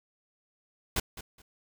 pink noise with echo, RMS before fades -28 dBFS, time 0.96-1 s, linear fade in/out 5 ms, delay 210 ms, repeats 2, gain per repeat -14 dB, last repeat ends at 1.42 s, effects none

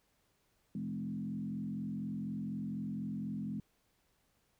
sine tone with frequency modulation, 207.7 Hz, G#3, in tune, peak -36 dBFS, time 0.75-3.6 s, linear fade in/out 2 ms, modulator 44.1 Hz, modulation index 1.2, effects pink hiss -75 dBFS RMS until 4.59 s

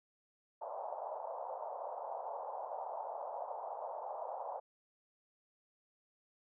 white band-pass noise, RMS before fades -43 dBFS, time 0.61-4.6 s, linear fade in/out 10 ms, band 540 to 930 Hz, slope 48 dB/octave, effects none

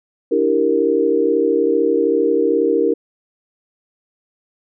sine chord, E half-diminished seventh, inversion third, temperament equal with one note detuned, 293.7 / 329.6 / 392 / 464.8 Hz, D4 / E4 / G4 / Bb4, 0 / 0 / 0 / -5 cents, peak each -21 / -20 / -19 / -16 dBFS, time 0.31-2.94 s, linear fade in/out 10 ms, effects none

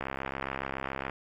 click train, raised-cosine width 0.5 ms, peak -18 dBFS, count 74, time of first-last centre 0.01-1.096 s, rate 67.2 Hz, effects AAC 64 kbps

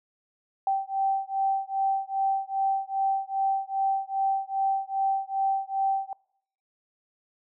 sine beating tone pair, 777 / 779.5 Hz, G5 / G5, -16 / -10 cents, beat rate 2.5 Hz, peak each -27 dBFS, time 0.67-6.13 s, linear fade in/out 2 ms, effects noise-tail reverb RT60 0.7 s tail -25 dB re dry

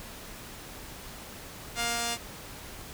5% pulse tone pair together, 234.9 / 704 Hz, A#3 / F5, +13 / +14 cents, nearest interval octave + perfect fifth, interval 1901 cents, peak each -23 / -19 dBFS, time 1.75-2.18 s, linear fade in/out 50 ms, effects pink hiss -44 dBFS RMS until 2.93 s

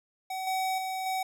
square tone with level steps, 756 Hz, F#5, 37 cents sharp, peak -33 / -28 / -32 / -29 dBFS, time 0.3-1.23 s, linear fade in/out 5 ms, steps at 0.47 / 0.78 / 1.06 s, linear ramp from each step 2 ms, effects none

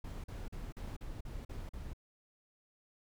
brown noise bursts, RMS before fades -43 dBFS, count 8, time 0.04-1.934 s, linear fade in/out 5 ms, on 200 ms, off 42 ms, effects none

